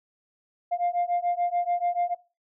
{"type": "beating tone pair", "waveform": "sine", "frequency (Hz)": [698.5, 705.4], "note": ["F5", "F5"], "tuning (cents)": [0, 17], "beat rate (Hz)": 6.9, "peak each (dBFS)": -25, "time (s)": [0.71, 2.15], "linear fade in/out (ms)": 20, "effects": ["noise-tail reverb RT60 0.3 s tail -18 dB re dry", "tanh soft clip ceiling -19 dBFS"]}